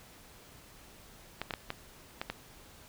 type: clicks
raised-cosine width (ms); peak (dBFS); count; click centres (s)
0.3; -18; 6; 1.416 / 1.508 / 1.538 / 1.704 / 2.215 / 2.3
effects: pink hiss -55 dBFS RMS until 2.88 s